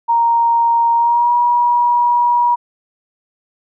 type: tone with pitch glide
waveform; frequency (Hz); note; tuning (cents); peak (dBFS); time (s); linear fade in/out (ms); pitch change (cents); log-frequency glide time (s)
sine; 932.3 to 961.3; A#5 to B5; 0 to -47; -10; 0.08-2.56; 20; +53; 0.95-1.33
effects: none